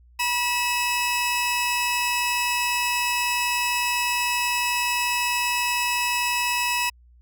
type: tone pair together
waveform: sawtooth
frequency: 970.9 / 2592 Hz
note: B5 / E7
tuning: -30 / -30 cents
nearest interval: octave + perfect fourth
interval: 1700 cents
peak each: -21 dBFS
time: 0.19-6.9 s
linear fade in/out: 10 ms
effects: added 60 Hz sine -50 dBFS peak until 7.21 s